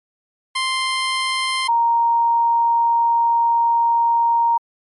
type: tone pair in turn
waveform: 15% pulse / sine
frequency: 1046.5 / 932.3 Hz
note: C6 / A#5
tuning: 0 / 0 cents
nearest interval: major second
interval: 200 cents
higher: first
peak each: -12 / -13 dBFS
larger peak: first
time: 0.55-1.68 / 1.68-4.58 s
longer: second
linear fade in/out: 10 ms
effects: MP3 48 kbps